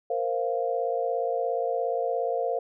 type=chord; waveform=sine; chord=Bb suspended second; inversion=none; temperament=equal with one note detuned; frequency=466.2 / 523.3 / 695.2 Hz; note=Bb4 / C5 / F5; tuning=0 / 0 / -8 cents; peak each=-29 dBFS; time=0.1-2.59 s; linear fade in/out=5 ms; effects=none